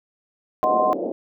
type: chord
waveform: sine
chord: C diminished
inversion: first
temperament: equal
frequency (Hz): 622.3 / 740 / 1046.5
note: Eb5 / Gb5 / C6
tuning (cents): 0 / 0 / 0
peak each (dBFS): -21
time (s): 0.63-0.93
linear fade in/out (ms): 0
type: band-pass noise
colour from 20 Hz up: white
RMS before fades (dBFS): -27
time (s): 0.64-1.12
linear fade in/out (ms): 0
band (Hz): 210 to 640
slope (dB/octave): 48
effects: none